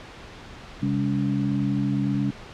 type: tone cluster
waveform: sine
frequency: 133.3 / 202 / 283.6 Hz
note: C3 / G#3 / C#4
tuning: +33 / -48 / +40 cents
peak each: -26 / -25 / -26 dBFS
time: 0.82-2.31 s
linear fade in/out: 10 ms
effects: pink hiss -42 dBFS RMS until 2.53 s + low-pass 4000 Hz 12 dB/octave